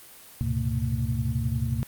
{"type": "tone cluster", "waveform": "sine", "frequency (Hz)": [72.7, 102.3, 121.2, 132.6, 226.5], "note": ["D2", "G#2", "B2", "C3", "A#3"], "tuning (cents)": [-17, -26, -32, 23, -50], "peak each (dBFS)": [-31, -31, -28, -31, -33], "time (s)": [0.41, 1.83], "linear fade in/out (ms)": 0, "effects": ["white hiss -48 dBFS RMS until 1.87 s", "Opus 32 kbps"]}